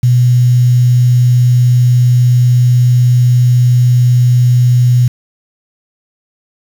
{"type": "tone with quantisation", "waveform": "sine", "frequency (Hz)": 123.47, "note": "B2", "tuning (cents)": 0, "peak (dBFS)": -5, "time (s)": [0.03, 5.08], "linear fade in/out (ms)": 5, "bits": 5, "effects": []}